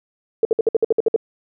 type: tone bursts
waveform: sine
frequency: 448.3 Hz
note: A4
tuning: 32 cents sharp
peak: -11 dBFS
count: 10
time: 0.43-1.162 s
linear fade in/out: 2 ms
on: 21 ms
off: 58 ms
effects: none